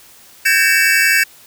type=tone cluster; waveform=square; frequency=1563 / 1654 / 1817 / 2265 / 2654 Hz; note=G6 / G#6 / A#6 / C#7 / E7; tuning=-6 / -8 / -45 / +37 / +11 cents; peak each=-18 dBFS; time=0.45-1.24 s; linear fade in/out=10 ms; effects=white hiss -44 dBFS RMS until 1.46 s